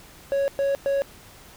triangle tone bursts, 554.4 Hz, C#5, in tune, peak -18 dBFS, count 3, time 0.32-1.02 s, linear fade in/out 0 ms, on 160 ms, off 110 ms, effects pink hiss -48 dBFS RMS until 1.56 s

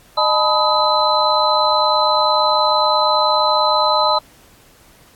sine tone cluster, 612 / 864 / 993 / 1261 / 4037 Hz, D#5 / A5 / B5 / D#6 / B7, -29 / -32 / +9 / +23 / +37 cents, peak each -19 dBFS, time 0.17-4.19 s, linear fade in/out 10 ms, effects pink hiss -49 dBFS RMS until 5.15 s + AAC 64 kbps

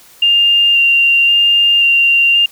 sine tone with vibrato, 2789 Hz, F7, 3 cents flat, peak -7 dBFS, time 0.22-2.46 s, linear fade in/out 5 ms, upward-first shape square, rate 0.94 Hz, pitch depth 10 cents each way, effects white hiss -43 dBFS RMS until 2.51 s

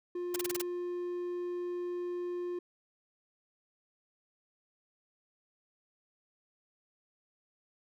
triangle tone, 353.7 Hz, F4, 22 cents sharp, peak -32 dBFS, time 0.15-2.59 s, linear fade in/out 5 ms
white noise bursts, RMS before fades -35 dBFS, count 6, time 0.34-0.617 s, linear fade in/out 5 ms, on 22 ms, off 29 ms
effects none

